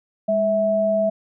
sine tone pair together, 204.3 / 653.1 Hz, G#3 / E5, -28 / -16 cents, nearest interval octave + minor sixth, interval 2012 cents, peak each -25 / -17 dBFS, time 0.28-1.1 s, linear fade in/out 10 ms, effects none

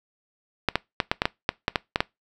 clicks, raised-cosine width 0.3 ms, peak -4 dBFS, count 11, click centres 0.687 / 0.756 / 1.002 / 1.115 / 1.219 / 1.255 / 1.491 / 1.681 / 1.758 / 1.959 / 2.005 s, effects noise-tail reverb RT60 0.2 s tail -23 dB re dry

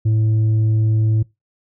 sine tone with tanh clipping, 109.5 Hz, A2, 8 cents flat, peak -14 dBFS, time 0.05-1.23 s, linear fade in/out 10 ms, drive 4 dB, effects noise-tail reverb RT60 0.2 s tail -22 dB re dry

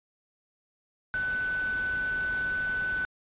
sine tone in noise, 1500 Hz, F#6, 23 cents sharp, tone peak -27 dBFS, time 1.14-3.05 s, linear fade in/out 0 ms, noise pink, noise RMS -42 dBFS, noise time 1.14-3.05 s, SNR +12 dB, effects resampled to 8000 Hz

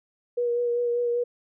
sine tone with vibrato, 479.7 Hz, A#4, 50 cents sharp, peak -22 dBFS, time 0.37-1.24 s, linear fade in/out 10 ms, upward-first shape sine, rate 5.1 Hz, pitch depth 19 cents each way, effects none

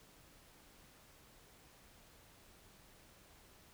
silence, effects pink hiss -63 dBFS RMS until 3.73 s

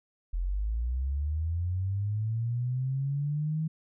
sine linear sweep, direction up, 41.2 to 160 Hz, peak -27 dBFS, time 0.33-3.68 s, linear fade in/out 10 ms, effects none

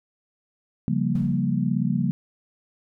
sine chord, G half-diminished seventh, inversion second, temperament equal, 138.59 / 174.61 / 196 / 233.1 Hz, Db3 / F3 / G3 / Bb3, 0 / 0 / 0 / 0 cents, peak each -26 dBFS, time 0.88-2.11 s, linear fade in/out 0 ms
brown noise with exponential decay, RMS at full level -37 dBFS, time 1.15-1.61 s, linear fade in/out 2 ms, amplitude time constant 99 ms
effects none

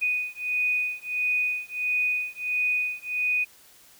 sine beating tone pair, 2483 / 2484.5 Hz, D#7 / D#7, -4 / -3 cents, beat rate 1.5 Hz, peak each -27 dBFS, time 0.01-3.45 s, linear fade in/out 20 ms, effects white hiss -54 dBFS RMS until 3.99 s

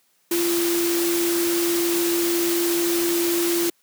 sine tone in noise, 342.5 Hz, F4, 34 cents flat, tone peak -20 dBFS, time 0.31-3.7 s, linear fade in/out 5 ms, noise white, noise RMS -26 dBFS, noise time 0.31-3.7 s, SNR +3 dB, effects white hiss -64 dBFS RMS until 3.82 s + high-pass 150 Hz 12 dB/octave

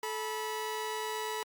sawtooth tone pair together, 434 / 976.4 Hz, A4 / B5, -24 / -20 cents, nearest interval octave + major second, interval 1404 cents, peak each -33 / -33 dBFS, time 0.03-1.43 s, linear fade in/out 2 ms, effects Opus 48 kbps

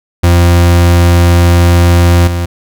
40% pulse tone with level steps, 86.7 Hz, F2, 12 cents flat, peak -3 / -11 dBFS, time 0.23-2.46 s, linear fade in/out 10 ms, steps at 2.27 s, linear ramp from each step 5 ms, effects none

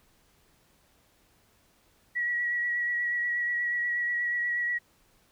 sine tone with vibrato, 1924 Hz, B6, 46 cents flat, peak -26 dBFS, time 2.15-4.79 s, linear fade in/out 20 ms, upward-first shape sine, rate 8.3 Hz, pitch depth 19 cents each way, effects pink hiss -65 dBFS RMS until 5.31 s

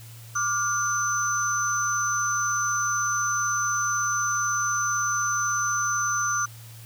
sine tone cluster, 1174 / 1418 / 6090 Hz, D6 / F6 / F#8, -1 / +26 / +49 cents, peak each -27 dBFS, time 0.35-6.46 s, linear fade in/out 10 ms, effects added 114 Hz sine -42 dBFS peak until 6.85 s + white hiss -49 dBFS RMS until 6.85 s

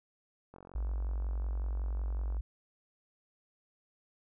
click train, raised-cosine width 1 ms, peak -37 dBFS, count 84, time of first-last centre 0.54-2.368 s, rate 45.4 Hz
sine tone, 55 Hz, A1, in tune, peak -31 dBFS, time 0.75-2.41 s, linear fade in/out 5 ms
effects none

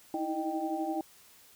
sine tone cluster, 313.2 / 325 / 616 / 783 Hz, D#4 / E4 / D#5 / G5, +11 / -24 / -17 / -2 cents, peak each -38 / -34 / -39 / -35 dBFS, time 0.14-1.01 s, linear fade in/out 2 ms, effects white hiss -58 dBFS RMS until 1.55 s

